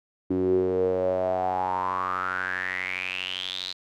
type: tone with band-pass filter sweep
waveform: sawtooth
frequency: 92.4 Hz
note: F#2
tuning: 2 cents flat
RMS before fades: -27 dBFS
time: 0.3-3.73 s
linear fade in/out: 10 ms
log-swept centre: 310 to 4100 Hz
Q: 8.8
effects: none